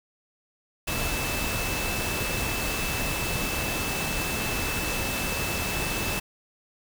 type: tone in noise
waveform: sine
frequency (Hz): 2631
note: E7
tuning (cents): -4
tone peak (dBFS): -33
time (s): 0.87-6.2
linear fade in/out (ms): 10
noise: pink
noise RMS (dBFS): -29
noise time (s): 0.87-6.2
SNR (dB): -7
effects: none